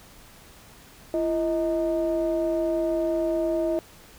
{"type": "ring-modulated tone", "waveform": "triangle", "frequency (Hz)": 146.83, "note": "D3", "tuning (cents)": 0, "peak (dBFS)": -17, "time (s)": [1.14, 3.79], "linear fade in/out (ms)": 0, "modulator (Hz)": 485, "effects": ["pink hiss -50 dBFS RMS until 4.18 s"]}